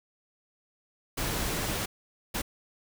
pink noise bursts at uneven times, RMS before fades -31 dBFS, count 2, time 1.17-1.86 / 2.34-2.42 s, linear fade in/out 10 ms, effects none

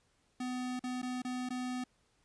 square tone with dropouts, 251.2 Hz, B3, 30 cents sharp, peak -36 dBFS, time 0.4-1.84 s, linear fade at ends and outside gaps 5 ms, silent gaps 0.794-0.838 / 1.018-1.028 / 1.22-1.248 / 1.49-1.504 s, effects pink hiss -73 dBFS RMS until 2.24 s + resampled to 22050 Hz

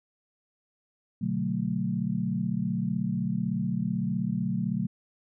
sine chord, B minor seventh, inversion none, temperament equal with one note detuned, 123.47 / 146.83 / 185 / 220.9 Hz, B2 / D3 / F#3 / A3, 0 / 0 / 0 / +7 cents, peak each -34 / -34 / -29 / -31 dBFS, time 1.21-4.87 s, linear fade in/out 10 ms, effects none

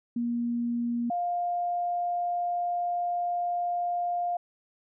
sine tone pair in turn, 237.4 / 703.2 Hz, A#3 / F5, +32 / +12 cents, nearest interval octave + perfect fifth, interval 1880 cents, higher second, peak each -26 dBFS, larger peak neither, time 0.16-1.1 / 1.1-4.37 s, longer second, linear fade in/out 5 ms, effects none

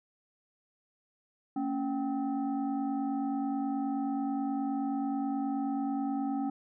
sine tone with frequency modulation, 277.2 Hz, C#4, in tune, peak -29 dBFS, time 1.56-6.5 s, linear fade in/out 5 ms, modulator 505 Hz, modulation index 0.85, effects none

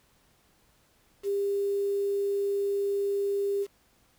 sine tone with quantisation, 400 Hz, G4, 35 cents sharp, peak -25 dBFS, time 1.23-3.67 s, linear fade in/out 50 ms, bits 8, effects pink hiss -65 dBFS RMS until 4.18 s

